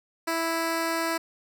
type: tone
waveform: 10% pulse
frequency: 329.6 Hz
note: E4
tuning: in tune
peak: -17 dBFS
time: 0.27-1.18 s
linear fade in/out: 10 ms
effects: none